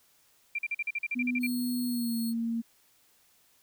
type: tone bursts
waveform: sine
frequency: 2369 Hz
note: D7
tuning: 14 cents sharp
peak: -28 dBFS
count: 12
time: 0.55-1.467 s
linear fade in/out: 5 ms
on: 37 ms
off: 43 ms
type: tone with pitch glide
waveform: sine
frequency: 246.9 to 230.4 Hz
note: B3 to A#3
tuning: 0 to -20 cents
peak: -28 dBFS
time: 1.15-2.62 s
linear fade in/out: 20 ms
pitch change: -120 cents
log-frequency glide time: 1.86-2.17 s
type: tone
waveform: 10% pulse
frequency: 4312 Hz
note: C#8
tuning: 49 cents flat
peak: -32 dBFS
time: 1.4-2.34 s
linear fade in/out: 50 ms
effects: white hiss -65 dBFS RMS until 3.62 s